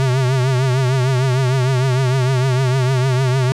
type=tone with vibrato; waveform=square; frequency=129.5 Hz; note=C3; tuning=17 cents flat; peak=-14 dBFS; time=0-3.52 s; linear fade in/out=0 ms; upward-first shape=triangle; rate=6.6 Hz; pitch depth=97 cents each way; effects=low-pass 8000 Hz 12 dB/octave + 9-bit